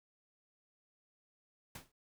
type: noise with exponential decay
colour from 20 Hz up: pink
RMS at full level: -43 dBFS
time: 1.75-1.92 s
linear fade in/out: 5 ms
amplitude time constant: 36 ms
effects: none